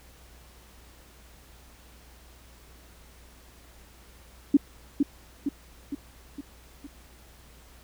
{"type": "tone with echo", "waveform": "sine", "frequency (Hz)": 283.7, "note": "C#4", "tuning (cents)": 40, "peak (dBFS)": -13, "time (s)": [4.54, 4.57], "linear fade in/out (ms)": 5, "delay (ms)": 460, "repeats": 5, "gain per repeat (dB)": -5, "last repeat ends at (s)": 6.87, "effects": ["added 60 Hz sine -53 dBFS peak until 7.83 s", "pink hiss -55 dBFS RMS until 7.83 s"]}